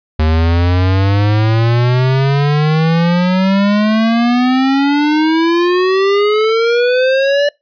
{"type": "exponential sweep", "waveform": "square", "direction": "up", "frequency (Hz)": [77.1, 584], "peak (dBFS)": -10, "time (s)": [0.19, 7.49], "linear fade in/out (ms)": 5, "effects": ["noise-tail reverb RT60 0.2 s tail -24 dB re dry", "resampled to 11025 Hz"]}